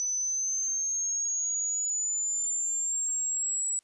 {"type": "linear sweep", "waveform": "sine", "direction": "up", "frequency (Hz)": [5980, 7840], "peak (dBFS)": -27, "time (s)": [0, 3.79], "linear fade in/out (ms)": 0, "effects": ["white hiss -70 dBFS RMS until 3.83 s", "resampled to 22050 Hz"]}